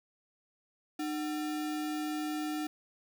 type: tone with sample-and-hold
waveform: sine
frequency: 304.3 Hz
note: D#4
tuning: 38 cents flat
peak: -32 dBFS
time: 0.99-2.67 s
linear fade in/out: 5 ms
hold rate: 1050 Hz
effects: none